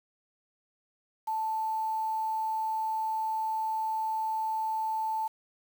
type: tone with quantisation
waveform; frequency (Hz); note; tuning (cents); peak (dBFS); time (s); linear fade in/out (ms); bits
sine; 880; A5; 0; -28; 1.27-5.28; 10; 8
effects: none